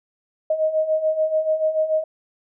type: beating tone pair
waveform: sine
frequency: 622.3 / 629.2 Hz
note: D#5 / D#5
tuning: 0 / +19 cents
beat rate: 6.9 Hz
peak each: -24 / -19 dBFS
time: 0.5-2.04 s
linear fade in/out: 5 ms
effects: none